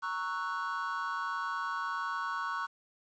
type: chord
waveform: triangle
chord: F# dominant seventh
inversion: first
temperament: equal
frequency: 932.3 / 1108.7 / 1318.5 / 1480 Hz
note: A#5 / C#6 / E6 / F#6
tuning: 0 / 0 / 0 / 0 cents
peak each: -39 / -34 / -39 / -36 dBFS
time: 0.02-2.67 s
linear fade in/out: 20 ms
effects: resampled to 16000 Hz + 10-bit